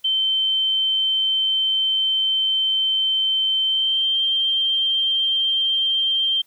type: tone with pitch glide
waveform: sine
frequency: 3098 to 3156 Hz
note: G7 to G7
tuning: -21 to +11 cents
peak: -17 dBFS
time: 0.04-6.42 s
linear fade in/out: 10 ms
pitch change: +32 cents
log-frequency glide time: 3.65-4.15 s
effects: white hiss -60 dBFS RMS until 6.46 s